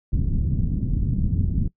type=low-pass noise; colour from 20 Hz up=pink; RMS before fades=-22 dBFS; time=0.12-1.68 s; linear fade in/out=5 ms; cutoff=220 Hz; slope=24 dB/octave; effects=noise-tail reverb RT60 0.1 s tail -21 dB re dry